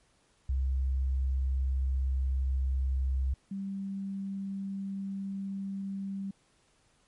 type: tone pair in turn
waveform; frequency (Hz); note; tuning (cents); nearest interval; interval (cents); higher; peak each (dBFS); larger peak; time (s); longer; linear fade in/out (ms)
sine; 65.9 / 195.6; C2 / G3; +13 / -4; octave + perfect fifth; 1883; second; -26 / -33; first; 0.49-3.34 / 3.51-6.31; first; 5
effects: pink hiss -68 dBFS RMS until 7.07 s + MP3 48 kbps